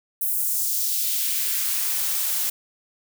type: noise with high-pass filter sweep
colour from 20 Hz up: blue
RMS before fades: -24 dBFS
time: 0.21-2.5 s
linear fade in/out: 5 ms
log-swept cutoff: 12000 to 340 Hz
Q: 1.1
effects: none